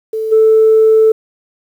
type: tone with level steps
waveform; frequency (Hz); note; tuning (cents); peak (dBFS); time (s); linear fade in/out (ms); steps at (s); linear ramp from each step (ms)
sine; 440; A4; 0; -15 / -4; 0.13-1.12; 5; 0.31; 20
effects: tanh soft clip ceiling -1 dBFS + 7-bit